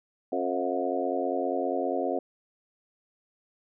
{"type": "harmonic tone with a mistuned harmonic", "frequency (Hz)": 90, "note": "F#2", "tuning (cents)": -47, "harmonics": [3, 4, 5, 6, 7, 8], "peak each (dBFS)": [-33, -33, -33, -33, -33, -33], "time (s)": [0.32, 2.19], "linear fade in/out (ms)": 5, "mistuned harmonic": 7, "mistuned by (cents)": 41, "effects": []}